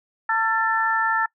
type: tone cluster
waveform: sine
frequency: 897 / 1349 / 1766 Hz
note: A5 / E6 / A6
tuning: +33 / +40 / +6 cents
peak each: -23 dBFS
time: 0.29-1.26 s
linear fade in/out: 5 ms
effects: noise-tail reverb RT60 0.1 s tail -23 dB re dry